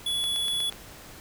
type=tone; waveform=square; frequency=3406 Hz; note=G#7; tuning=43 cents sharp; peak=-26 dBFS; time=0.06-0.7 s; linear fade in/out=5 ms
type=click train; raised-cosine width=0.2 ms; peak=-21 dBFS; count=5; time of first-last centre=0.24-0.725 s; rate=8.25 Hz
effects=pink hiss -46 dBFS RMS until 1.2 s